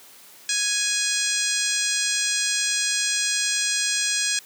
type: harmonic tone with a mistuned harmonic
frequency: 830.6 Hz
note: G#5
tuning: in tune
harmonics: 2 / 3 / 4 / 5 / 6 / 7 / 8 / 9 / 10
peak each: -30 / -30 / -30 / -30 / -30 / -30 / -30 / -30 / -30 dBFS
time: 0.49-4.39 s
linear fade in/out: 2 ms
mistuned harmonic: 10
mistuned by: +31 cents
effects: white hiss -48 dBFS RMS until 4.45 s + high-pass 150 Hz 12 dB/octave